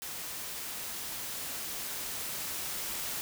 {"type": "noise with level ramp", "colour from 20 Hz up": "white", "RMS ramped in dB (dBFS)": [-40, -36], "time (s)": [0.02, 3.21], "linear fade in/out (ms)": 0, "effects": []}